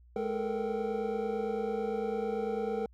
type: tone cluster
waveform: triangle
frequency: 211 / 425.8 / 446 / 475 / 774 Hz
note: G#3 / G#4 / A4 / A#4 / G5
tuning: +28 / +43 / +23 / +33 / -22 cents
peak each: -36 / -39 / -32 / -34 / -38 dBFS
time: 0.16-2.86 s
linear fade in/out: 2 ms
effects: added 60 Hz sine -55 dBFS peak until 2.93 s